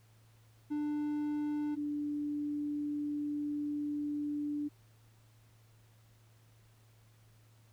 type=tone pair in turn; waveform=triangle / sine; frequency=296.6 / 293.5 Hz; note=D4 / D4; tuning=+17 / -1 cents; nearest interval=unison; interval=18 cents; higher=first; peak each=-30 / -33 dBFS; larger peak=first; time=0.7-1.76 / 1.76-4.69 s; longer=second; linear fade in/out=20 ms; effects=added 111 Hz sine -61 dBFS peak until 7.72 s + pink hiss -69 dBFS RMS until 7.72 s